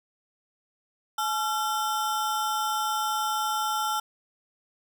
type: ring-modulated tone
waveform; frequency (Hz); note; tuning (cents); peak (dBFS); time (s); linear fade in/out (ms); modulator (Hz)
square; 1108.7; C#6; 0; -23; 1.18-4; 5; 253
effects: none